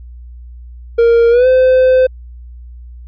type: tone with pitch glide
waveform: triangle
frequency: 466.2 to 514.3 Hz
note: A#4 to C5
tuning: 0 to -30 cents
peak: -4 dBFS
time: 0.98-2.07 s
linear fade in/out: 10 ms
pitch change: +170 cents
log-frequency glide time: 1.3-1.47 s
effects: added 60 Hz sine -30 dBFS peak until 3.07 s + resampled to 11025 Hz